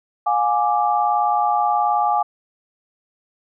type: chord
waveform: sine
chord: D diminished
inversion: first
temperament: equal with one note detuned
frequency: 711.9 / 830.6 / 1174.7 Hz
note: F5 / Ab5 / D6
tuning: +33 / 0 / 0 cents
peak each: -21 / -18 / -22 dBFS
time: 0.26-2.23 s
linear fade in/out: 10 ms
effects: none